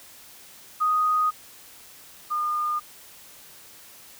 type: tone pair in turn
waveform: sine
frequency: 1244.5 / 1214.7 Hz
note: D#6 / D#6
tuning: 0 / -42 cents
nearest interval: unison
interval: 42 cents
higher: first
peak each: -19 / -23 dBFS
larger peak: first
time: 0.8-1.31 / 2.3-2.8 s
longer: first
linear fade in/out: 20 ms
effects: white hiss -48 dBFS RMS until 4.19 s